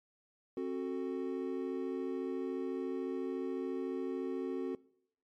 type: chord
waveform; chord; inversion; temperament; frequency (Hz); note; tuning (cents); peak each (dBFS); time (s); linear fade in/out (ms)
triangle; F# diminished; second; just; 266.4 / 370 / 444; C4 / F#4 / A4; +31 / 0 / +16; -37 / -35 / -39; 0.57-4.75; 2
effects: noise-tail reverb RT60 0.7 s tail -22 dB re dry + MP3 64 kbps